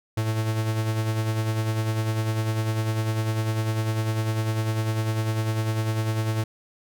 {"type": "tone with tremolo", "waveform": "45% pulse", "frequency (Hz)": 110, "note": "A2", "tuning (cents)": 0, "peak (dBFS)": -21, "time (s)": [0.17, 6.44], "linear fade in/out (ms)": 5, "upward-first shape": "sine", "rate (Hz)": 10, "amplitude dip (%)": 45, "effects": []}